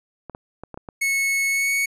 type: clicks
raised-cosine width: 1 ms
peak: -21 dBFS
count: 6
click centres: 0.297 / 0.349 / 0.636 / 0.743 / 0.775 / 0.888 s
type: tone with pitch glide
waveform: 45% pulse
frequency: 2198 to 2222 Hz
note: C#7 to C#7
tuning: -15 to +4 cents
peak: -19 dBFS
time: 1.01-1.86 s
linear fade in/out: 10 ms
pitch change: +19 cents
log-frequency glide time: 1.49-1.71 s
effects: resampled to 32000 Hz